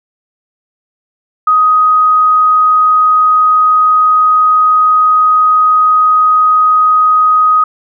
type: tone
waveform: sine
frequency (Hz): 1253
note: D#6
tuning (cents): +12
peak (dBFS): -5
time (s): 1.47-7.64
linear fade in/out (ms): 5
effects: none